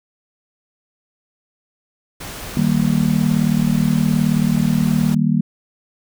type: noise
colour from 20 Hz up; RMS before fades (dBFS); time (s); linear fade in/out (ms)
pink; -31; 2.2-5.15; 10
type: chord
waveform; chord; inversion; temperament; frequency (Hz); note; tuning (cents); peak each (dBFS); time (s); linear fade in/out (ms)
sine; Eb major; none; just; 155.56 / 194.45 / 233.3; Eb3 / G3 / Bb3; 0 / -14 / +2; -18; 2.57-5.41; 2
effects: none